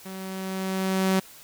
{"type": "tone with level ramp", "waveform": "sawtooth", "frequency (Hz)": 189.7, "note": "F#3", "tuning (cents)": 43, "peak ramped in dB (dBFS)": [-32, -15], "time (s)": [0.05, 1.2], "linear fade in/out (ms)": 10, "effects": ["white hiss -48 dBFS RMS until 1.43 s"]}